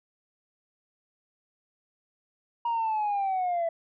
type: linear sweep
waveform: sine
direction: down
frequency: 948 to 659.3 Hz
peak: -23 dBFS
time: 2.65-3.69 s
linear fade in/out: 5 ms
effects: tanh soft clip ceiling -23 dBFS